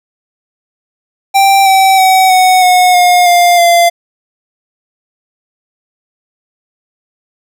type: tone with pitch steps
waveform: square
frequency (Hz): 784 / 769.6 / 755.5 / 741.7 / 728.1 / 714.8 / 701.7 / 688.8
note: G5 / G5 / F#5 / F#5 / F#5 / F5 / F5 / F5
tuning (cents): 0 / -32 / +36 / +4 / -28 / +40 / +8 / -24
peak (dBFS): -5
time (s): 1.34-3.9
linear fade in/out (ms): 20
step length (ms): 320
effects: none

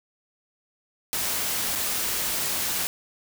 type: noise with dropouts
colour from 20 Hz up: white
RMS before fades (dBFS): -27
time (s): 1.13-2.87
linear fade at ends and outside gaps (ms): 0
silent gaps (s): 1.752-1.757
effects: none

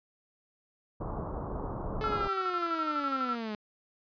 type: low-pass noise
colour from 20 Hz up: pink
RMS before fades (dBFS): -36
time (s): 1-2.28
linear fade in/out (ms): 10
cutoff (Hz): 1200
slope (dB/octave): 48
type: linear sweep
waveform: sawtooth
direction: down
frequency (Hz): 435.2 to 207.7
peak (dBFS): -30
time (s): 2.01-3.55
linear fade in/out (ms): 0
type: tone with tremolo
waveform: sine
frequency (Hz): 1343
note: E6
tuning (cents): +32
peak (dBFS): -28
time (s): 2.04-3.35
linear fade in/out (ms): 0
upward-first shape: square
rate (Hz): 12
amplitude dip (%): 55
effects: resampled to 11025 Hz

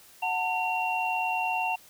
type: tone cluster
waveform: sine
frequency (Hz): 738 / 896 / 2745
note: F#5 / A5 / F7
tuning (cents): -5 / +31 / -31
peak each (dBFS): -30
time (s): 0.22-1.76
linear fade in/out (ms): 10
effects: white hiss -54 dBFS RMS until 1.89 s

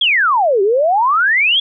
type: exponential two-way sweep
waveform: sine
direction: down then up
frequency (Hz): 3427 to 377.2 to 3427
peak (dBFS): -10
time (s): 0.01-1.6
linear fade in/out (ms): 5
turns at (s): 0.62
effects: none

